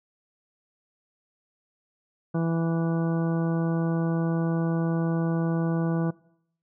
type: harmonic tone with a mistuned harmonic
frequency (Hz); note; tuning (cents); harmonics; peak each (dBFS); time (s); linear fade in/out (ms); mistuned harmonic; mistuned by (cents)
165.6; E3; +8; 1 / 2 / 3 / 4 / 5 / 6 / 7 / 9; -24 / -30 / -34 / -37 / -41 / -44 / -42 / -43; 2.34-6.11; 10; 9; -23
effects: noise-tail reverb RT60 0.7 s tail -22 dB re dry